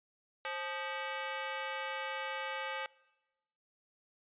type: ring-modulated tone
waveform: 15% pulse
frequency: 698.5 Hz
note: F5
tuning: in tune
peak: -27 dBFS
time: 0.45-2.86 s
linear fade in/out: 0 ms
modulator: 167 Hz
effects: noise-tail reverb RT60 1.0 s tail -22 dB re dry + resampled to 8000 Hz